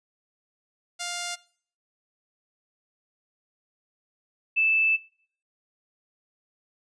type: tone pair in turn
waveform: 5% pulse / sine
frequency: 702 / 2634 Hz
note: F5 / E7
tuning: +9 / -2 cents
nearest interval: octave + major seventh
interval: 2289 cents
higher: second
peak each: -19 dBFS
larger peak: neither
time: 0.99-1.36 / 4.56-4.97 s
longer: second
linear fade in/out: 20 ms
effects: noise-tail reverb RT60 0.5 s tail -20 dB re dry + resampled to 22050 Hz